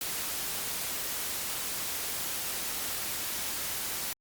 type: noise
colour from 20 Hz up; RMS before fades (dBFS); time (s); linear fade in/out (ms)
white; -34; 0.01-4.13; 2
effects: Opus 48 kbps